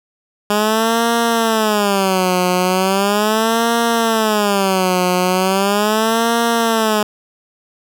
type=tone with vibrato; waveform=10% pulse; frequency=205.3 Hz; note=G#3; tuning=20 cents flat; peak=-5 dBFS; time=0.5-7.03 s; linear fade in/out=2 ms; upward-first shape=sine; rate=0.38 Hz; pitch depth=220 cents each way; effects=none